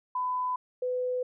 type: tone pair in turn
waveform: sine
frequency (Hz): 1003 / 501.5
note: B5 / B4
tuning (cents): +26 / +26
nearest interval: octave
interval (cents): 1200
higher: first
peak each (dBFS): -27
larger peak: neither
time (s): 0.15-0.56 / 0.82-1.23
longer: neither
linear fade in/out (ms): 5
effects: none